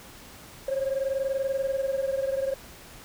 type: tone pair together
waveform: sine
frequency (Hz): 533.9 / 554.4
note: C5 / C#5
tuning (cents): +35 / 0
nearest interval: minor second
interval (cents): 65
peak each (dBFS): -25 / -28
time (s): 0.68-2.54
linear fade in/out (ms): 5
effects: tanh soft clip ceiling -21 dBFS + pink hiss -47 dBFS RMS until 3.04 s